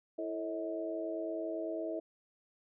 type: harmonic tone with a mistuned harmonic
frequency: 110 Hz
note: A2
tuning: in tune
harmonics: 3 / 4 / 5 / 6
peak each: -39 / -43 / -46 / -38 dBFS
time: 0.18-2 s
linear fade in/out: 10 ms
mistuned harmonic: 6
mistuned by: -59 cents
effects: none